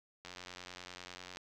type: click train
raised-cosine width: 0.2 ms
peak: -29 dBFS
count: 102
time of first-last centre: 0.25-1.371 s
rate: 90.1 Hz
effects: none